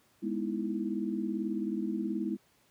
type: chord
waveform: sine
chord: E major seventh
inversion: first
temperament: equal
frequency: 207.7 / 246.9 / 311.1 / 329.6 Hz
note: G#3 / B3 / D#4 / E4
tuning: 0 / 0 / 0 / 0 cents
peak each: -34 / -37 / -39 / -35 dBFS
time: 0.22-2.37 s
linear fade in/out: 20 ms
effects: pink hiss -67 dBFS RMS until 2.7 s + high-pass 100 Hz 12 dB/octave